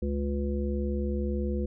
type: harmonic tone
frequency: 70.8 Hz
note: C#2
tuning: 37 cents sharp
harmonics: 1 / 3 / 5 / 7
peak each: -29 / -32 / -35 / -37 dBFS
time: 0.02-1.66 s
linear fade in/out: 5 ms
effects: none